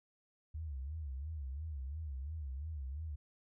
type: tone with vibrato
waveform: sine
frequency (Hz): 72.5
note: D2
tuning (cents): -22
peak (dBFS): -39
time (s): 0.54-3.16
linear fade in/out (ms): 10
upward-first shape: sine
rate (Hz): 2.9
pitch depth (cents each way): 190
effects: none